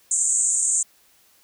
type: band-pass noise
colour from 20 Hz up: pink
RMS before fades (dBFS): -21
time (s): 0.11-0.83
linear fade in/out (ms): 5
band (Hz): 6800 to 8600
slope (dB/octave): 96
effects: white hiss -58 dBFS RMS until 1.43 s